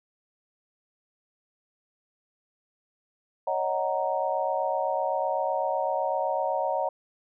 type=chord; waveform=sine; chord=D# minor seventh; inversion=third; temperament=equal with one note detuned; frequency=554.4 / 622.3 / 743.4 / 932.3 Hz; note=C#5 / D#5 / F#5 / A#5; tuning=0 / 0 / +8 / 0 cents; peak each=-30 dBFS; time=3.47-6.89 s; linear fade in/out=5 ms; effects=none